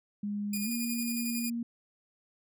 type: tone with pitch glide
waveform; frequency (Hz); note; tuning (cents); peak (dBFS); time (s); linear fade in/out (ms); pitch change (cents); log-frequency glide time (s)
sine; 205.4 to 234.6; G#3 to A#3; -19 to +11; -31; 0.23-1.63; 5; +230; 0.64-0.69
type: tone with tremolo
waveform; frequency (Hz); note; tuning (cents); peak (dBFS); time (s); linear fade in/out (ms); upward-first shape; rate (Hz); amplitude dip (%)
5% pulse; 2441; D#7; -34; -24; 0.53-1.5; 5; square; 11; 35
effects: none